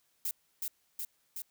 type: noise with echo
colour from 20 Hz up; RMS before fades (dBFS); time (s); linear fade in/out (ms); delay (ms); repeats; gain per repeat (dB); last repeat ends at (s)
violet; -34; 0.25-0.31; 2; 370; 3; -2; 1.42
effects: white hiss -73 dBFS RMS until 1.5 s